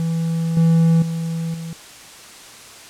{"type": "tone with level steps", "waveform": "triangle", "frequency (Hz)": 164.81, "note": "E3", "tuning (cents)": 0, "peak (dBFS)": [-16, -9, -19, -25], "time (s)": [0, 1.73], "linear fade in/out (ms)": 0, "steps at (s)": [0.57, 1.02, 1.54], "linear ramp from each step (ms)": 2, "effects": ["white hiss -40 dBFS RMS until 2.89 s", "low-pass 9000 Hz 12 dB/octave"]}